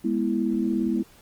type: chord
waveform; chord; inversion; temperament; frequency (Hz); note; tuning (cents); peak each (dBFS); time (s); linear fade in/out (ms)
sine; E major; first; equal with one note detuned; 207.7 / 245 / 329.6; G#3 / B3 / E4; 0 / -14 / 0; -26; 0.04-1.03; 10
effects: pink hiss -54 dBFS RMS until 1.21 s + Opus 24 kbps